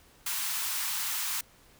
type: high-pass noise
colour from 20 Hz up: white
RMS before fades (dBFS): -32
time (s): 0.26-1.41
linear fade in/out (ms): 5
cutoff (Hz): 840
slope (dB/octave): 48
effects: pink hiss -59 dBFS RMS until 1.79 s